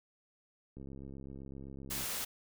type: click train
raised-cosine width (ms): 3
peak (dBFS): -35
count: 87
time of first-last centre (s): 0.77-2.038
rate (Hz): 67.8
type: noise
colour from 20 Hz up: white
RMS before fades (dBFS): -38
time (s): 1.9-2.25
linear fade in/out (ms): 10
effects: none